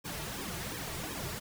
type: noise with flanger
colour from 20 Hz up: pink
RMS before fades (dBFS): -39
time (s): 0.04-1.4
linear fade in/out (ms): 20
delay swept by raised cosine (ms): 1.4 to 4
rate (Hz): 2.8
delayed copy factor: -0.85
effects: none